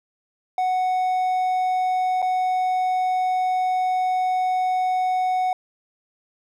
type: tone with dropouts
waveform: triangle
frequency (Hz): 740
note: F#5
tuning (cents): 0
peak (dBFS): -17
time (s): 0.58-5.53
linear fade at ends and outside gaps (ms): 2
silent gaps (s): 2.219-2.225
effects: none